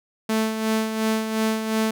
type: tone with tremolo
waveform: sawtooth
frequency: 220 Hz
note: A3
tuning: in tune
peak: -15 dBFS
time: 0.29-1.91 s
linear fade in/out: 5 ms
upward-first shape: sine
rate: 2.8 Hz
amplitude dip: 55%
effects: none